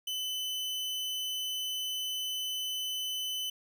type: tone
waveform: 40% pulse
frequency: 3020 Hz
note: F#7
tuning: 35 cents sharp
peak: -32 dBFS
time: 0.07-3.5 s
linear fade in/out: 5 ms
effects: none